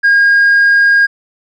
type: tone with tanh clipping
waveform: triangle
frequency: 1625 Hz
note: G#6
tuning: 38 cents flat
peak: -6 dBFS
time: 0.03-1.07 s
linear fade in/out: 20 ms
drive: 6 dB
effects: none